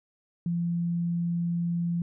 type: tone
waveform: sine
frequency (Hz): 171.3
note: F3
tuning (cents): -33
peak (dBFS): -25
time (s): 0.46-2.02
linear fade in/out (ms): 2
effects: none